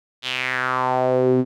sawtooth tone with band-pass filter sweep, 128.1 Hz, C3, 36 cents flat, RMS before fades -20 dBFS, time 0.22-1.45 s, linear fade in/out 50 ms, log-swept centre 3500 to 280 Hz, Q 3.8, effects none

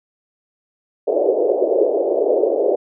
pink band-pass noise, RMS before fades -17 dBFS, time 1.07-2.76 s, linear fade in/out 10 ms, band 370 to 620 Hz, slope 48 dB/octave, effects none

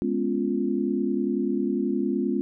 sine chord, C# dominant seventh, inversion second, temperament equal, 207.7 / 246.9 / 277.2 / 349.2 Hz, G#3 / B3 / C#4 / E#4, 0 / 0 / 0 / 0 cents, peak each -28 dBFS, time 0.02-2.41 s, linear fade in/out 0 ms, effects none

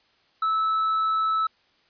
triangle tone, 1307 Hz, E6, 15 cents flat, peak -19 dBFS, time 0.42-1.47 s, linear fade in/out 5 ms, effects white hiss -63 dBFS RMS until 1.89 s + resampled to 11025 Hz

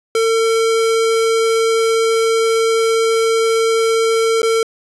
square tone with dropouts, 451.5 Hz, A4, 45 cents sharp, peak -13 dBFS, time 0.15-4.63 s, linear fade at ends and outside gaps 2 ms, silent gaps 4.419-4.43 s, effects resampled to 24000 Hz + 8-bit

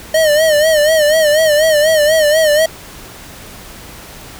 square tone with vibrato, 616 Hz, D#5, 17 cents flat, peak -9 dBFS, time 0.14-2.66 s, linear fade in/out 5 ms, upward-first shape sine, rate 4.1 Hz, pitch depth 84 cents each way, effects pink hiss -34 dBFS RMS until 4.39 s

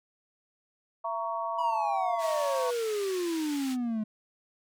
sine chord, A# diminished, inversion second, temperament just, 671.3 / 932.3 / 1118.8 Hz, E5 / A#5 / C#6, +31 / 0 / +16 cents, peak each -34 dBFS, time 1.04-2.71 s, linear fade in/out 10 ms
triangle exponential sweep, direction down, 987.8 to 211.2 Hz, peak -26 dBFS, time 1.58-4.04 s, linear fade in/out 10 ms
pink band-pass noise, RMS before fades -43 dBFS, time 2.18-3.77 s, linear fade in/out 50 ms, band 1900 to 10000 Hz, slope 12 dB/octave
effects none

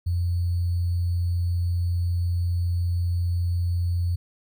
sine tone with sample-and-hold, 87.31 Hz, F2, in tune, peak -21 dBFS, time 0.06-4.16 s, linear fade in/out 10 ms, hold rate 4410 Hz, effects none

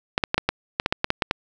clicks, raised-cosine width 0.3 ms, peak -3 dBFS, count 12, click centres 0.179 / 0.238 / 0.344 / 0.38 / 0.49 / 0.799 / 0.861 / 0.925 / 1.044 / 1.104 / 1.222 / 1.311 s, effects none

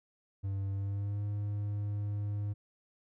triangle tone with pitch glide, 98 to 102.87 Hz, G2 to G#2, 0 to -16 cents, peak -30 dBFS, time 0.43-2.54 s, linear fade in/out 20 ms, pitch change +84 cents, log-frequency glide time 0.72-1.24 s, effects none

